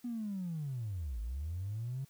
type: linear two-way sweep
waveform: triangle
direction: down then up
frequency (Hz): 246.9 to 51.6 to 138.3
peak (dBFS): -32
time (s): 0.04-2.05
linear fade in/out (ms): 10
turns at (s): 1.2
effects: tanh soft clip ceiling -33 dBFS + white hiss -66 dBFS RMS until 2.09 s